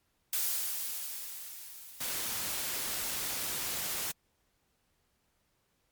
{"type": "noise with exponential decay", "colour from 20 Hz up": "blue", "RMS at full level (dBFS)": -30, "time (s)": [0.33, 3.65], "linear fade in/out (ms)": 2, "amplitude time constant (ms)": 720}
{"type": "noise", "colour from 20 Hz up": "white", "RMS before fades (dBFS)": -35, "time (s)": [2, 4.12], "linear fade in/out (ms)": 10}
{"effects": ["pink hiss -75 dBFS RMS until 5.91 s", "MP3 96 kbps"]}